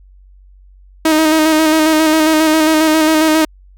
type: tone with vibrato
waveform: sawtooth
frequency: 314 Hz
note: D#4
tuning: 16 cents sharp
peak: -5 dBFS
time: 1.05-3.45 s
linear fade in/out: 5 ms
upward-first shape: square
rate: 7.4 Hz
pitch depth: 26 cents each way
effects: added 47 Hz sine -40 dBFS peak until 3.77 s